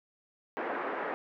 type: band-pass noise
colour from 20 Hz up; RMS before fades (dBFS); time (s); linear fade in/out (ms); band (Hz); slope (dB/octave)
pink; -35; 0.57-1.14; 0; 320 to 1800; 24
effects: none